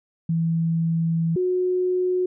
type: tone pair in turn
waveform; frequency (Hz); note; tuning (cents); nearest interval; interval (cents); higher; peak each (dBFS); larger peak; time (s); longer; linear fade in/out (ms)
sine; 164.81 / 365; E3 / F#4; 0 / -24; octave + major second; 1376; second; -19; neither; 0.29-1.36 / 1.36-2.26; first; 5
effects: none